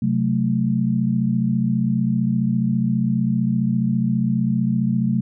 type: chord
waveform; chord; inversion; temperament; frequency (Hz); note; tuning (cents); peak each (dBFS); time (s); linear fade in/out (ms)
sine; F# diminished; second; equal; 130.81 / 185 / 220; C3 / F#3 / A3; 0 / 0 / 0; -22 / -22 / -20; 0.02-5.21; 5
effects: none